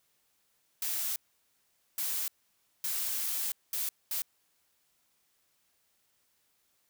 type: noise bursts at uneven times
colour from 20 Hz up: blue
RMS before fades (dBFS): -33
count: 5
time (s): 0.82-1.16 / 1.98-2.28 / 2.84-3.52 / 3.73-3.89 / 4.11-4.22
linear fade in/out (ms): 2
effects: white hiss -73 dBFS RMS until 6.89 s